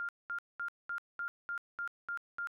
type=tone bursts; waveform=sine; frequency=1400 Hz; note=F6; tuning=4 cents sharp; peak=-35 dBFS; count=9; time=0-2.472 s; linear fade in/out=0 ms; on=88 ms; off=210 ms; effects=none